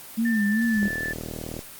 sine tone with vibrato, 218.1 Hz, A3, 15 cents flat, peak -20 dBFS, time 0.17-0.89 s, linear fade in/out 20 ms, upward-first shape sine, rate 2.6 Hz, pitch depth 120 cents each way
sine tone with pitch glide, 1786 to 1752.3 Hz, A6 to A6, +25 to -8 cents, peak -27 dBFS, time 0.25-1.13 s, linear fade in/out 5 ms, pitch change -33 cents, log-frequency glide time 0.4-0.69 s
click train, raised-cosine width 2 ms, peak -20 dBFS, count 31, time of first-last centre 0.83-1.591 s, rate 39.4 Hz
effects white hiss -42 dBFS RMS until 1.79 s + Opus 32 kbps

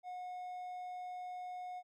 triangle tone, 726 Hz, F#5, 33 cents flat, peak -40 dBFS, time 0.03-1.83 s, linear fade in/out 50 ms, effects none

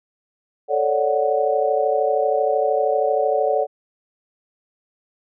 sine chord, D major seventh, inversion second, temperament equal, 440 / 554.4 / 587.3 / 740 Hz, A4 / C#5 / D5 / F#5, 0 / 0 / 0 / 0 cents, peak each -22 dBFS, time 0.68-3.67 s, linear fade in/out 50 ms, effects none

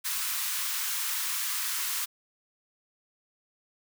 white high-pass noise, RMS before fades -31 dBFS, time 0.04-2.06 s, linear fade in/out 20 ms, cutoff 960 Hz, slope 48 dB/octave, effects none

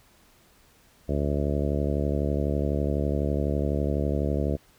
harmonic tone, 72 Hz, D2, 34 cents flat, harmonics 1 / 2 / 3 / 4 / 5 / 6 / 7 / 8 / 9, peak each -27 / -30 / -32 / -33 / -34 / -35 / -35 / -36 / -37 dBFS, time 1.08-4.57 s, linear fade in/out 20 ms, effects pink hiss -59 dBFS RMS until 4.78 s

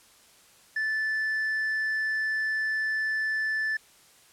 triangle tone with tanh clipping, 1752 Hz, A6, 8 cents flat, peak -26 dBFS, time 0.76-3.77 s, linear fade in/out 5 ms, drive 7 dB, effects white hiss -57 dBFS RMS until 4.32 s + low-pass 11000 Hz 12 dB/octave

